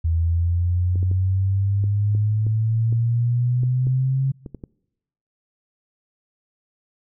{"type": "exponential sweep", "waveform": "sine", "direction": "up", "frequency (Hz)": [81.4, 135.5], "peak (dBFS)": -17, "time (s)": [0.04, 4.32], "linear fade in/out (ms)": 10}
{"type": "clicks", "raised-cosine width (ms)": 3, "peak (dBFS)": -21, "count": 12, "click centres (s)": [0.957, 1.029, 1.114, 1.84, 2.15, 2.467, 2.926, 3.634, 3.87, 4.462, 4.547, 4.638]}
{"effects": ["noise-tail reverb RT60 0.9 s tail -25 dB re dry"]}